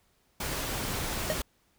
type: noise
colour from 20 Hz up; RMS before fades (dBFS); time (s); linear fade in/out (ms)
pink; -33; 0.4-1.42; 5
type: tone with exponential decay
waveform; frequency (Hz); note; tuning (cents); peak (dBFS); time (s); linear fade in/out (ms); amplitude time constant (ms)
square; 620; D#5; -6; -24; 1.3-1.4; 0; 20
effects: pink hiss -69 dBFS RMS until 1.78 s